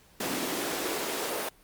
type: noise with high-pass filter sweep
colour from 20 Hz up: pink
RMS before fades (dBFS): -32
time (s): 0.2-1.49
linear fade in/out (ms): 5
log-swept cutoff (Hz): 250 to 470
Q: 1.9
effects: pink hiss -59 dBFS RMS until 1.63 s + Opus 48 kbps